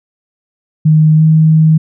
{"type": "tone with pitch glide", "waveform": "sine", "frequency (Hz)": [155.56, 157.91], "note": ["D#3", "D#3"], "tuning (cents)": [0, 26], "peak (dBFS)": -4, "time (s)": [0.85, 1.78], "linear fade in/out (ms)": 10, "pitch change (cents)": 26, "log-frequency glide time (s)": [1.16, 1.22], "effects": []}